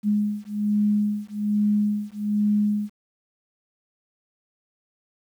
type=beating tone pair; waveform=sine; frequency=207.7 / 208.9 Hz; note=G#3 / G#3; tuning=0 / +10 cents; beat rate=1.2 Hz; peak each=-23 dBFS; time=0.03-2.9 s; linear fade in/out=50 ms; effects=9-bit